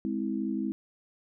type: chord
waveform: sine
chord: Ab augmented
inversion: none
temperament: just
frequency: 207.7 / 259.6 / 324.5 Hz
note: Ab3 / C4 / E4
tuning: 0 / -13 / -27 cents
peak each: -32 / -33 / -33 dBFS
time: 0.05-0.72 s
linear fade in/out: 0 ms
effects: none